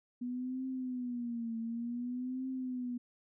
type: tone with vibrato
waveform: sine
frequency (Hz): 243.7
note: B3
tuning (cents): -23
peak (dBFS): -35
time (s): 0.21-2.98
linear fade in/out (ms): 10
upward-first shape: triangle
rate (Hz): 0.55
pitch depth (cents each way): 130
effects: none